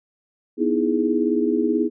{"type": "chord", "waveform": "sine", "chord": "E major seventh", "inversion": "second", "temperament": "equal", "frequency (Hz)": [246.9, 311.1, 329.6, 415.3], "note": ["B3", "D#4", "E4", "G#4"], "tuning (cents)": [0, 0, 0, 0], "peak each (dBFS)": -23, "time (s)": [0.57, 1.9], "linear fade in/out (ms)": 50, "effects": []}